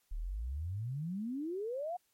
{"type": "exponential sweep", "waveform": "sine", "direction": "up", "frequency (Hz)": [34.48, 740], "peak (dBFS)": -35, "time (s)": [0.11, 1.97], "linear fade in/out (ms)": 10, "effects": ["white hiss -75 dBFS RMS until 2.13 s", "MP3 64 kbps"]}